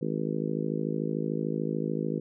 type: harmonic tone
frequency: 53.5 Hz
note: A1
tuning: 48 cents flat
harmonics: 3 / 4 / 5 / 6 / 7 / 8 / 9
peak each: -33 / -34 / -35 / -36 / -36 / -37 / -38 dBFS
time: 0.01-2.2 s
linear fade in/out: 10 ms
effects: none